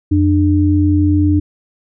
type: tone pair together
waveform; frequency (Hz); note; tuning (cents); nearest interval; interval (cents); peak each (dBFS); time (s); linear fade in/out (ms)
sine; 89.2 / 298.9; F2 / D4; +37 / +31; octave + major sixth; 2094; -12; 0.11-1.4; 10
effects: none